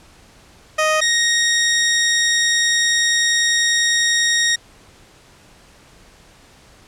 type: tone pair in turn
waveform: 15% pulse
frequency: 622.3 / 1870.2 Hz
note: D#5 / A#6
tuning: 0 / +5 cents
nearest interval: octave + perfect fifth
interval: 1905 cents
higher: second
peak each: -8 dBFS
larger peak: neither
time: 0.78-1.01 / 1.01-4.56 s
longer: second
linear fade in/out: 10 ms
effects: pink hiss -48 dBFS RMS until 6.87 s + low-pass 9000 Hz 12 dB/octave